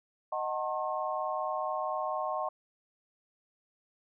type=chord; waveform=sine; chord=D# diminished seventh; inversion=none; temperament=just; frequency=622.3 / 746.7 / 896 / 1075.3 Hz; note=D#5 / F#5 / A5 / C6; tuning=0 / +16 / +31 / +47 cents; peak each=-35 / -36 / -39 / -35 dBFS; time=0.32-2.49 s; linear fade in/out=5 ms; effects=none